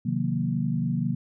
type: chord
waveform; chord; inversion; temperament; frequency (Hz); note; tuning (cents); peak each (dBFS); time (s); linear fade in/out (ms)
sine; C half-diminished seventh; none; equal with one note detuned; 130.81 / 155.56 / 181.09 / 233.1; C3 / Eb3 / Gb3 / Bb3; 0 / 0 / -37 / 0; -29; 0.05-1.15; 10
effects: none